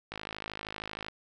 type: click train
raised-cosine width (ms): 0.3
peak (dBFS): -21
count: 52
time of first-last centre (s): 0.12-1.084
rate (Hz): 52.9
effects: none